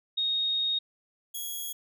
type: tone pair in turn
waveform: sine / 5% pulse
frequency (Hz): 3729 / 3322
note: A#7 / G#7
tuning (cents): 0 / 0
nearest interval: major second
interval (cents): 200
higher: first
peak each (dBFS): -25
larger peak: neither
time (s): 0.17-0.79 / 1.34-1.73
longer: first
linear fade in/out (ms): 10
effects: none